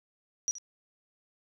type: tone with echo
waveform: sine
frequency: 5800 Hz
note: F#8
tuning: 35 cents flat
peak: -26 dBFS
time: 0.48-0.51 s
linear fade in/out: 0 ms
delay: 73 ms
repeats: 1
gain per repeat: -14 dB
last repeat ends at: 0.583 s
effects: none